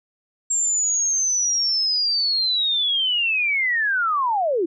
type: linear sweep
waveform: sine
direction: down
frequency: 7459 to 311.2 Hz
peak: -18 dBFS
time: 0.5-4.66 s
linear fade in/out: 10 ms
effects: none